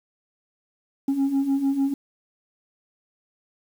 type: beating tone pair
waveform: sine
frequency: 269.6 / 276.3 Hz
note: C#4 / C#4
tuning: -48 / -6 cents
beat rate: 6.7 Hz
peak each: -24 / -19 dBFS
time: 1.08-1.94 s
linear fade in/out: 5 ms
effects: tanh soft clip ceiling -17 dBFS + 8-bit